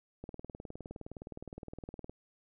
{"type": "click train", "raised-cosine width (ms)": 2, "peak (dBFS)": -30, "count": 37, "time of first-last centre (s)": [0.24, 2.096], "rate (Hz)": 19.4, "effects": []}